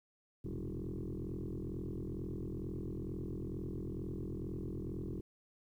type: tone with frequency modulation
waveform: sine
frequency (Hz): 110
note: A2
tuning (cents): 0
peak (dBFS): -37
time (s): 0.44-5.21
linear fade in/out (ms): 10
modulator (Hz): 42.2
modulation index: 6.6
effects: tanh soft clip ceiling -34 dBFS + 12-bit